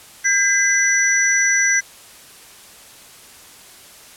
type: tone cluster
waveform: sine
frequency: 1602 / 2019 / 5910 Hz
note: G6 / B6 / F#8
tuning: +37 / +38 / -3 cents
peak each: -18 dBFS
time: 0.24-1.81 s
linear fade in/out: 20 ms
effects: white hiss -43 dBFS RMS until 4.16 s + low-pass 12000 Hz 12 dB/octave